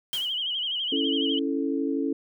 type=noise with exponential decay; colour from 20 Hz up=white; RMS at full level=-34 dBFS; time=0.13-0.43 s; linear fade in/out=0 ms; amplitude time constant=65 ms
type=tone with vibrato; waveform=sine; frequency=3069 Hz; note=G7; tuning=37 cents flat; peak=-26 dBFS; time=0.13-1.39 s; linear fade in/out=2 ms; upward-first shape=sine; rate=12 Hz; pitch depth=98 cents each way
type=chord; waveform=sine; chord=A major; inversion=first; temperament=equal; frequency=277.2 / 329.6 / 440 Hz; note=C#4 / E4 / A4; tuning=0 / 0 / 0 cents; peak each=-26 / -30 / -31 dBFS; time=0.92-2.13 s; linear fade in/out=5 ms
effects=none